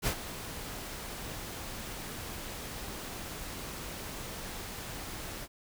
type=noise with ADSR envelope; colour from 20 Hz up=pink; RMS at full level=-29 dBFS; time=0.02-5.48 s; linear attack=49 ms; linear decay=76 ms; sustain=-12 dB; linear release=49 ms; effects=none